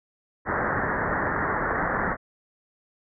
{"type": "low-pass noise", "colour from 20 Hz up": "white", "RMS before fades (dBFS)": -26, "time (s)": [0.45, 2.17], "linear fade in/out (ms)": 50, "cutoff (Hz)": 1900, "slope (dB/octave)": 96, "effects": []}